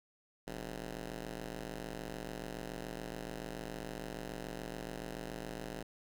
10% pulse ring-modulated tone, 114.3 Hz, A#2, 34 cents flat, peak -30 dBFS, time 0.47-5.83 s, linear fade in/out 5 ms, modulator 80.6 Hz, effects none

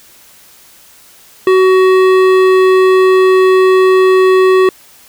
sine tone with hard clipping, 374.9 Hz, F#4, 23 cents sharp, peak -7 dBFS, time 1.47-4.69 s, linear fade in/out 2 ms, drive 14 dB, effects white hiss -42 dBFS RMS until 5.08 s

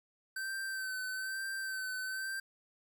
square tone with vibrato, 1543 Hz, G6, 28 cents flat, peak -37 dBFS, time 0.36-2.4 s, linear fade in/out 5 ms, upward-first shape sine, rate 1.1 Hz, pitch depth 32 cents each way, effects 11-bit

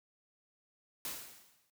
white noise with exponential decay, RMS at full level -38 dBFS, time 1.05-1.7 s, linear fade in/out 1 ms, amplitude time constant 140 ms, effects noise-tail reverb RT60 0.1 s tail -21 dB re dry + high-pass 60 Hz 12 dB/octave

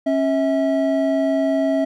triangle tone pair together, 272.8 / 647 Hz, C#4 / E5, -28 / -32 cents, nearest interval octave + minor third, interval 1496 cents, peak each -17 dBFS, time 0.06-1.85 s, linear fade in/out 10 ms, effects none

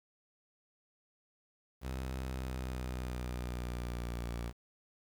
sawtooth tone with pitch glide, 64.8 to 58.74 Hz, C2 to A#1, -16 to +14 cents, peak -33 dBFS, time 1.81-4.53 s, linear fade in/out 50 ms, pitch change -170 cents, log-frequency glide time 2.28-4.28 s, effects 10-bit

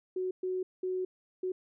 sine tone bursts at uneven times, 370 Hz, F#4, in tune, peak -30 dBFS, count 4, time 0.16-0.31 / 0.43-0.63 / 0.83-1.05 / 1.43-1.52 s, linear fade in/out 5 ms, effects none

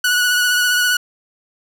sawtooth tone with vibrato, 1470 Hz, F#6, 12 cents flat, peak -10 dBFS, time 0.04-0.97 s, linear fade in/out 5 ms, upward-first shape triangle, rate 15 Hz, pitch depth 27 cents each way, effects none

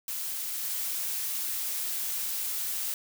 blue noise with level steps, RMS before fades -34 / -32 dBFS, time 0.08-2.94 s, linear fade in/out 2 ms, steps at 0.63 s, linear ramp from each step 5 ms, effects none

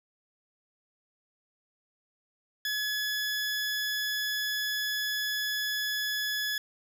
20% pulse tone, 1700 Hz, G#6, 40 cents sharp, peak -24 dBFS, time 2.65-6.58 s, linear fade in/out 2 ms, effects none

